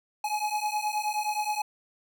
square beating tone pair, 840 / 849.5 Hz, G#5 / G#5, +19 / +39 cents, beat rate 9.5 Hz, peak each -31 / -31 dBFS, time 0.24-1.62 s, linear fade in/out 5 ms, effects none

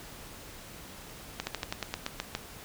slowing click train, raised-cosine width 0.2 ms, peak -14 dBFS, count 10, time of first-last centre 1.4-2.351 s, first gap 70 ms, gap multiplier 1.1, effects pink hiss -47 dBFS RMS until 2.64 s

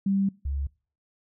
sine tone pair in turn, 196 / 69.62 Hz, G3 / C#2, 0 / +8 cents, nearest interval octave + tritone, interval 1792 cents, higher first, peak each -21 / -26 dBFS, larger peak first, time 0.06-0.29 / 0.45-0.67 s, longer first, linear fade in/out 5 ms, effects noise-tail reverb RT60 0.4 s tail -24 dB re dry

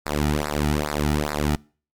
sawtooth tone with flanger, 74.3 Hz, D2, 21 cents sharp, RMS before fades -23 dBFS, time 0.06-1.56 s, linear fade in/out 0 ms, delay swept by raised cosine 0.31 to 1.91 ms, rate 2.4 Hz, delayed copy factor -1, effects noise-tail reverb RT60 0.4 s tail -25 dB re dry + MP3 96 kbps

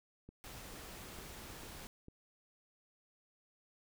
click train, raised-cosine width 3 ms, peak -39 dBFS, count 5, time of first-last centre 0.29-2.084 s, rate 2.23 Hz
pink noise, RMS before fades -50 dBFS, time 0.44-1.87 s, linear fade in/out 0 ms
effects none

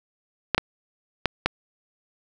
clicks, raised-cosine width 0.3 ms, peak -3 dBFS, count 4, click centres 0.547 / 0.58 / 1.257 / 1.46 s, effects none

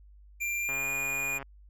square tone with pitch glide, 2377 to 2437 Hz, D7 to D#7, +20 to -37 cents, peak -30 dBFS, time 0.4-1.39 s, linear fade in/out 20 ms, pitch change +43 cents, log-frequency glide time 0.59-0.9 s
click train, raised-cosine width 0.5 ms, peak -26 dBFS, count 102, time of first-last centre 0.69-1.427 s, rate 137 Hz
effects added 50 Hz sine -51 dBFS peak until 1.69 s

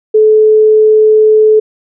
sine tone, 431.9 Hz, A4, 32 cents flat, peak -3 dBFS, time 0.14-1.6 s, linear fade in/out 10 ms, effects none

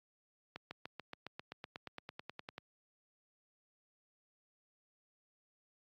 accelerating click train, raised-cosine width 0.3 ms, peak -28 dBFS, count 18, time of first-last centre 0.56-2.581 s, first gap 150 ms, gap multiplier 0.97, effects high-pass 100 Hz 12 dB/octave + AAC 64 kbps

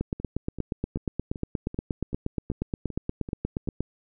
two click trains, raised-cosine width 3 ms, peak -14 / -23 dBFS, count 33 / 10, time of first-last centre 0.01-3.806 / 0.2-3.675 s, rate 8.43 / 2.59 Hz, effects none

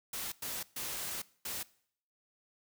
white noise bursts at uneven times, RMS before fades -39 dBFS, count 4, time 0.13-0.32 / 0.42-0.63 / 0.76-1.22 / 1.45-1.63 s, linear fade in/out 5 ms, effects noise-tail reverb RT60 0.6 s tail -21 dB re dry

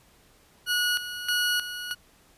20% pulse tone with tremolo, 1457 Hz, F#6, 27 cents flat, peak -18 dBFS, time 0.66-1.95 s, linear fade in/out 50 ms, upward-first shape square, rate 1.6 Hz, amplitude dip 70%, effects pink hiss -59 dBFS RMS until 2.37 s + resampled to 32000 Hz

